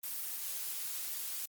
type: noise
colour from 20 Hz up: blue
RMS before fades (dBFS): -39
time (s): 0.03-1.46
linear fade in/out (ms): 10
effects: Opus 24 kbps

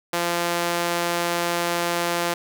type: tone with high-pass filter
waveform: sawtooth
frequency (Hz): 172.4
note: F3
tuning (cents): -22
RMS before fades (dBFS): -24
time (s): 0.13-2.34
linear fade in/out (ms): 5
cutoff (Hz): 470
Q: 0.71
effects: none

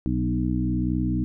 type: harmonic tone with a mistuned harmonic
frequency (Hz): 61.74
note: B1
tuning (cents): 0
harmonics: 1 / 2 / 3 / 4 / 5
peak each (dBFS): -28 / -28 / -28 / -28 / -28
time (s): 0.06-1.24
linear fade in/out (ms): 0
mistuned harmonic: 4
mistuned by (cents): +16
effects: none

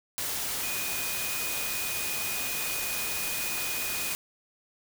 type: tone in noise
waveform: sine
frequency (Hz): 2478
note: D#7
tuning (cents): -8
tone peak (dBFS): -36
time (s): 0.63-4.13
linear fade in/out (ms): 0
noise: white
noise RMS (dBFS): -32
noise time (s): 0.18-4.15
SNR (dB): -7
effects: none

